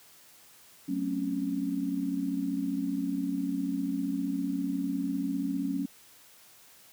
sine tone cluster, 186.3 / 221.1 / 256.7 / 276.6 Hz, F#3 / A3 / C4 / C#4, +12 / +9 / -33 / -4 cents, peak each -35 / -37 / -38 / -30 dBFS, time 0.88-5.86 s, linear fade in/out 10 ms, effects white hiss -56 dBFS RMS until 6.92 s + high-pass 60 Hz 12 dB/octave

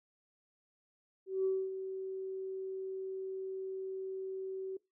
sine tone with ADSR envelope, 381 Hz, G4, 49 cents flat, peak -27 dBFS, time 1.26-4.77 s, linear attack 190 ms, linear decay 250 ms, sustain -10 dB, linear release 5 ms, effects noise-tail reverb RT60 0.2 s tail -21 dB re dry + tanh soft clip ceiling -23 dBFS

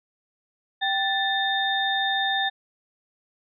sine tone cluster, 781 / 1760 / 3646 Hz, G5 / A6 / A#7, -7 / 0 / -39 cents, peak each -26 dBFS, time 0.81-2.5 s, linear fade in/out 20 ms, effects none

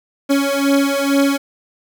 30% pulse beating tone pair, 277.2 / 279.4 Hz, C#4 / C#4, 0 / +14 cents, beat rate 2.2 Hz, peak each -14 dBFS, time 0.29-1.38 s, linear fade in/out 20 ms, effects none

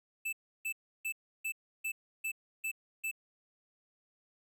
square tone bursts, 2637 Hz, E7, in tune, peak -34 dBFS, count 8, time 0.25-3.114 s, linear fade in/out 10 ms, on 78 ms, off 320 ms, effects none

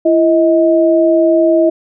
sine tone pair together, 336 / 633.3 Hz, E4 / D#5, +33 / +30 cents, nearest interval major seventh, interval 1097 cents, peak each -10 / -10 dBFS, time 0.05-1.7 s, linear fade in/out 10 ms, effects none

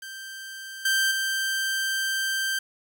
sawtooth tone with level steps, 1568 Hz, G6, in tune, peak -33 / -17 / -21 dBFS, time 0.02-2.59 s, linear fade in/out 5 ms, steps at 0.85 / 1.11 s, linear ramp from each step 5 ms, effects 9-bit

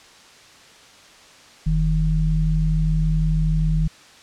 sine tone pair together, 44.02 / 157.4 Hz, F1 / D#3, +14 / +20 cents, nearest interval octave + minor seventh, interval 2206 cents, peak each -19 dBFS, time 1.66-3.88 s, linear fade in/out 10 ms, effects white hiss -47 dBFS RMS until 4.22 s + low-pass 6000 Hz 12 dB/octave

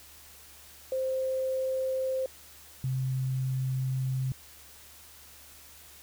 sine tone pair in turn, 523.3 / 130.82 Hz, C5 / C3, 0 / 0 cents, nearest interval 2 octaves, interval 2400 cents, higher first, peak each -27 dBFS, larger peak neither, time 0.92-2.26 / 2.84-4.32 s, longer second, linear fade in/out 2 ms, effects added 73 Hz sine -60 dBFS peak until 6.02 s + white hiss -52 dBFS RMS until 6.02 s

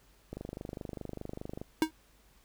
click train, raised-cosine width 2 ms, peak -26 dBFS, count 33, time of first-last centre 0.33-1.615 s, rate 24.9 Hz
square tone with exponential decay, 315.8 Hz, D#4, 26 cents sharp, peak -20 dBFS, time 1.82-1.91 s, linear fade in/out 1 ms, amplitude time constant 19 ms
effects added 50 Hz sine -65 dBFS peak until 2.44 s + pink hiss -65 dBFS RMS until 2.44 s

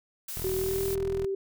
blue noise, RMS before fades -37 dBFS, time 0.28-0.95 s, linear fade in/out 5 ms
15% pulse tone, 41.2 Hz, E1, in tune, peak -29 dBFS, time 0.37-1.25 s, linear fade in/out 0 ms
sine tone with pitch glide, 377.3 to 389.5 Hz, F#4 to G4, +34 to -11 cents, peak -27 dBFS, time 0.44-1.35 s, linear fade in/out 5 ms, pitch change +55 cents, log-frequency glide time 0.56-0.82 s
effects none

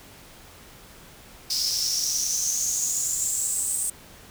pink noise with high-pass filter sweep, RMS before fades -26 dBFS, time 1.5-3.9 s, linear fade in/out 5 ms, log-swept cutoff 5000 to 8500 Hz, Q 8.8, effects pink hiss -48 dBFS RMS until 4.3 s

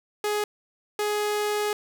sawtooth tone pair in turn, 418 / 418 Hz, G#4 / G#4, +11 / +11 cents, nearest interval unison, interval 0 cents, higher neither, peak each -20 dBFS, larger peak neither, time 0.24-0.44 / 0.99-1.73 s, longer second, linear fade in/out 2 ms, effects none

